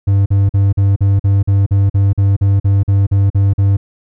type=tone bursts; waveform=triangle; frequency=98.9 Hz; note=G2; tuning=16 cents sharp; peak=-6 dBFS; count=16; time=0.07-3.77 s; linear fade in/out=10 ms; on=190 ms; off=44 ms; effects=none